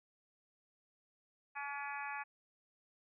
harmonic tone with a mistuned harmonic, 284 Hz, C#4, 42 cents sharp, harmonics 3 / 4 / 5 / 6 / 7 / 8 / 9, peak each -44 / -48 / -49 / -46 / -53 / -51 / -49 dBFS, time 1.55-2.24 s, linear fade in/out 20 ms, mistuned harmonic 9, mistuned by -33 cents, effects none

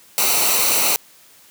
white noise with comb filter, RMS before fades -17 dBFS, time 0.18-0.96 s, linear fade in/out 0 ms, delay 0.59 ms, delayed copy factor -0.65, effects white hiss -49 dBFS RMS until 1.5 s + high-pass 100 Hz 12 dB/octave

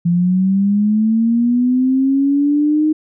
sine linear sweep, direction up, 170 to 311.1 Hz, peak -11 dBFS, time 0.05-2.93 s, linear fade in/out 10 ms, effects none

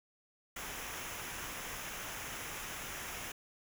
pink noise with comb filter, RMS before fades -43 dBFS, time 0.56-3.32 s, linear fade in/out 5 ms, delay 0.23 ms, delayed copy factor -0.6, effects none

